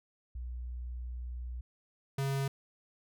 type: tone pair in turn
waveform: sine / square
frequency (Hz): 61 / 136.94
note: B1 / C#3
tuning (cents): -21 / -21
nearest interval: octave + major second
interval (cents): 1400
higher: second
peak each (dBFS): -37 / -31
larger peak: second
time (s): 0.35-1.61 / 2.18-2.48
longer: first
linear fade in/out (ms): 5
effects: none

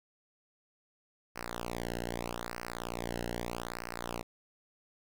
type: tone with flanger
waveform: sawtooth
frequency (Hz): 58.9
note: A#1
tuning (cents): +19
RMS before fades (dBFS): -39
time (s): 1.35-4.23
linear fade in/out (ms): 20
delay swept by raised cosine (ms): 0.28 to 0.86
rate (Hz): 0.8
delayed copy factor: -1
effects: none

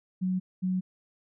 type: tone pair in turn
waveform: sine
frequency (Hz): 185 / 185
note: F#3 / F#3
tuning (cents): 0 / 0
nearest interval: unison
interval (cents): 0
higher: neither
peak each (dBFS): -25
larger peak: neither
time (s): 0.21-0.4 / 0.62-0.81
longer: neither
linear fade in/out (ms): 20
effects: none

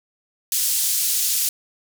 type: band-pass noise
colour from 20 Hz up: white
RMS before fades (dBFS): -21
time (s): 0.52-1.49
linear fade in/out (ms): 2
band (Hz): 4700 to 15000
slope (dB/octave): 12
effects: none

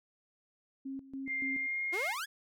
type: tone with tremolo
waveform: sine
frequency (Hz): 269.6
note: C#4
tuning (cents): -48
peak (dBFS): -37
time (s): 0.85-1.67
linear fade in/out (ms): 10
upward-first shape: square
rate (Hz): 3.5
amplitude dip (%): 80
type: tone with pitch glide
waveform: sine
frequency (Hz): 2106 to 2135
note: C7 to C7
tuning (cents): +11 to +34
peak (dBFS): -32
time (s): 1.26-2.15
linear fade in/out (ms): 50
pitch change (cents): +23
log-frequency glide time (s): 1.53-1.84
type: exponential sweep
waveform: sawtooth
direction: up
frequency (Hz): 324.2 to 1760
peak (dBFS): -32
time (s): 1.92-2.26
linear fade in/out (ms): 20
effects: none

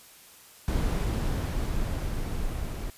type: noise with level ramp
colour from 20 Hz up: brown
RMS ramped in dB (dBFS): -25 to -33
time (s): 0.68-2.9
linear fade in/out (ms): 0
effects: white hiss -52 dBFS RMS until 2.97 s + resampled to 32000 Hz

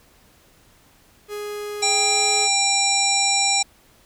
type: tone with pitch glide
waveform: 45% pulse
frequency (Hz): 415.3 to 418.9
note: G#4 to G#4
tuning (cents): 0 to +15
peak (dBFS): -28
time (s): 1.28-2.49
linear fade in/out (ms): 50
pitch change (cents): +15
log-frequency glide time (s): 1.89-2.2
type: harmonic tone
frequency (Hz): 792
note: G5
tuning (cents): +18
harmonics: 1 / 3 / 5 / 7 / 9 / 10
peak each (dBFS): -24 / -24 / -24 / -24 / -24 / -24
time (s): 1.82-3.63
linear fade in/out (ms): 10
effects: pink hiss -55 dBFS RMS until 4.05 s

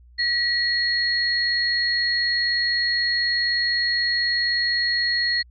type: tone pair together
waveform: sine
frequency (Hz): 1917 / 4304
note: A#6 / C8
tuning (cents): +48 / +48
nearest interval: octave + major second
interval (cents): 1400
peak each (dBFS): -22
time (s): 0.18-5.43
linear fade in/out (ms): 20
effects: added 60 Hz sine -47 dBFS peak until 5.5 s

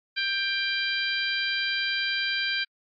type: harmonic tone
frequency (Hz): 790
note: G5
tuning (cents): +13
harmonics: 2 / 3 / 4 / 5 / 6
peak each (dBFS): -29 / -31 / -32 / -33 / -34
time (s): 0.16-2.65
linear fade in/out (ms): 20
effects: AAC 64 kbps

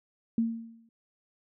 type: tone with exponential decay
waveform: sine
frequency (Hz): 228.4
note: A#3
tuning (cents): -35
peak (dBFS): -21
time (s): 0.38-0.89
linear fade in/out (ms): 2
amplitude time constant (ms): 110
effects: none

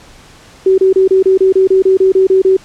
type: tone bursts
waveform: sine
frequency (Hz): 380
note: F#4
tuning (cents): +46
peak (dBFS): -5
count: 13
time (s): 0.66-2.568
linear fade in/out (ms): 5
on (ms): 120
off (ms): 29
effects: pink hiss -40 dBFS RMS until 2.64 s + low-pass 8000 Hz 12 dB/octave

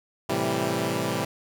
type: chord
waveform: 10% pulse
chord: A minor seventh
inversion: none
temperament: equal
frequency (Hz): 110 / 130.81 / 164.81 / 196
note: A2 / C3 / E3 / G3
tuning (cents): 0 / 0 / 0 / 0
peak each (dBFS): -23 / -22 / -22 / -22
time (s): 0.29-1.25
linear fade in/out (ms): 5
effects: none

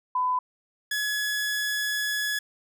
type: tone pair in turn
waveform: sine / sawtooth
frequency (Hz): 1004 / 1693.7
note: B5 / G#6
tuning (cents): +28 / +34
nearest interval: major sixth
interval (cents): 906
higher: second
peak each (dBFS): -22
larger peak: neither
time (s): 0.15-0.39 / 0.91-2.39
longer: second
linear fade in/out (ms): 5
effects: none

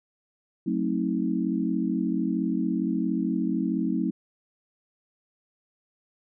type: chord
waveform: sine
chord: F# diminished seventh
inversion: none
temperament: just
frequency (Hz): 185 / 222 / 266.4 / 319.7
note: F#3 / A3 / C4 / Eb4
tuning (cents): 0 / +16 / +31 / +47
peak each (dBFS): -29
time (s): 0.66-4.11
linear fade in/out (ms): 10
effects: none

